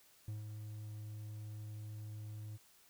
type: tone with ADSR envelope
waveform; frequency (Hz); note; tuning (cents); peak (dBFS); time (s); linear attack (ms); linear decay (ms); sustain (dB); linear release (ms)
triangle; 106.6; G#2; +46; -37; 0.28-2.58; 3; 140; -5; 27
effects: white hiss -66 dBFS RMS until 2.89 s